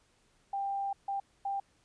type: tone bursts at uneven times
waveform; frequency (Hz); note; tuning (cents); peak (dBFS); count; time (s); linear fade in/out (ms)
sine; 792; G5; +18; -31; 3; 0.53-0.93 / 1.08-1.2 / 1.45-1.6; 5
effects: pink hiss -69 dBFS RMS until 1.84 s + resampled to 22050 Hz